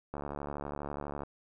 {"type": "click train", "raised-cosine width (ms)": 1, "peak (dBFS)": -24, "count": 80, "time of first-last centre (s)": [0.14, 1.234], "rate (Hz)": 72.2, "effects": []}